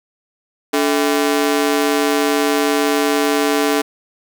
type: ring-modulated tone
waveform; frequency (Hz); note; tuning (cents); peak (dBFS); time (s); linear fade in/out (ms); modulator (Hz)
sawtooth; 362.1; F#4; -37; -7; 0.73-3.82; 10; 74.3
effects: 8-bit